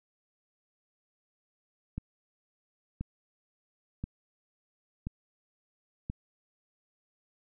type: click train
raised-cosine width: 5 ms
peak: -22 dBFS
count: 5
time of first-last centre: 1.98-6.099 s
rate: 0.971 Hz
effects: none